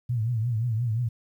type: tone with vibrato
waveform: sine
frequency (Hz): 115.6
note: A#2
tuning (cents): -14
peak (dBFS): -23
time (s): 0.09-1.09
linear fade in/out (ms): 10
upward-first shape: triangle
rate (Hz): 5.7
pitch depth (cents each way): 150
effects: 10-bit